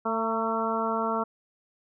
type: harmonic tone with a mistuned harmonic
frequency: 224.1 Hz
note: A3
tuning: 32 cents sharp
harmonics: 1 / 2 / 3 / 4 / 5 / 6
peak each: -32 / -32 / -32 / -32 / -32 / -32 dBFS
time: 0.05-1.24 s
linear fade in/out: 10 ms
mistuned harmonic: 4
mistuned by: +31 cents
effects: none